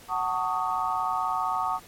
sine chord, D# half-diminished seventh, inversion first, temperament just, 746.7 / 896 / 1120.1 / 1244.5 Hz, F#5 / A5 / C#6 / D#6, +16 / +31 / +18 / 0 cents, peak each -30 dBFS, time 0.08-1.8 s, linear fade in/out 50 ms, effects pink hiss -50 dBFS RMS until 1.87 s + MP3 64 kbps

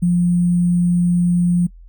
sine tone with sample-and-hold, 175.3 Hz, F3, 7 cents sharp, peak -12 dBFS, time 0.02-1.67 s, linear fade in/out 10 ms, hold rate 8820 Hz, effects noise-tail reverb RT60 0.1 s tail -23 dB re dry + added 42 Hz sine -38 dBFS peak until 1.88 s

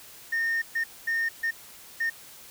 sine tone bursts at uneven times, 1829 Hz, A#6, 33 cents flat, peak -22 dBFS, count 5, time 0.32-0.62 / 0.75-0.84 / 1.07-1.29 / 1.43-1.51 / 2-2.1 s, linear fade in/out 10 ms, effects tanh soft clip ceiling -22 dBFS + white hiss -48 dBFS RMS until 2.5 s

